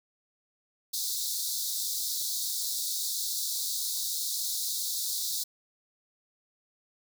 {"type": "high-pass noise", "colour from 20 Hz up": "pink", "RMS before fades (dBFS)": -32, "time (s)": [0.93, 5.44], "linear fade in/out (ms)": 10, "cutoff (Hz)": 3700, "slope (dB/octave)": 96, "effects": []}